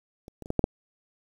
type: clicks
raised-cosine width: 2 ms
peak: -30 / -27 / -28 / -13 / -8 / -7 dBFS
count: 6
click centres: 0.281 / 0.423 / 0.459 / 0.504 / 0.593 / 0.641 s
effects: 8-bit